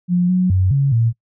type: tone with pitch steps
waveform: sine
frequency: 177.7 / 183 / 93.3 / 138.7 / 115.1 Hz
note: F3 / F#3 / F#2 / C#3 / A#2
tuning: +30 / -19 / +15 / +1 / -22 cents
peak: -12 dBFS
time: 0.08-1.13 s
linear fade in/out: 50 ms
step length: 210 ms
effects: noise-tail reverb RT60 0.1 s tail -24 dB re dry